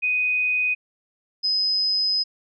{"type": "tone pair in turn", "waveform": "sine", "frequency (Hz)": [2495, 5047], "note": ["D#7", "D#8"], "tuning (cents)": [4, 24], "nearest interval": "octave", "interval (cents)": 1220, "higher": "second", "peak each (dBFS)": -19, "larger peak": "neither", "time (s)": [[0.02, 0.75], [1.43, 2.24]], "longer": "second", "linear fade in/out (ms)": 20, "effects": []}